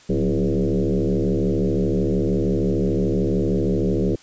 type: tone with frequency modulation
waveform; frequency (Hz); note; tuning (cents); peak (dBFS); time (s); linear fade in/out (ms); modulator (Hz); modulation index
sine; 106.9; A2; -49; -17; 0.09-4.16; 10; 73.2; 5.2
effects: white hiss -49 dBFS RMS until 4.22 s + resampled to 16000 Hz